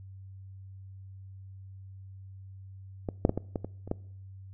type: clicks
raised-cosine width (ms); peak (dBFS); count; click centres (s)
2; -18 / -7 / -12 / -17 / -17 / -22 / -29 / -15; 8; 3.088 / 3.251 / 3.294 / 3.376 / 3.558 / 3.646 / 3.876 / 3.914
effects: noise-tail reverb RT60 0.7 s tail -23 dB re dry + added 96 Hz sine -44 dBFS peak until 4.53 s